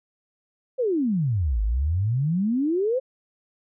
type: exponential two-way sweep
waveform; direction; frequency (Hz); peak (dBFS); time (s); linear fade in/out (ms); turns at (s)
sine; down then up; 539 to 49.59 to 539; -20; 0.78-3; 20; 1.62
effects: none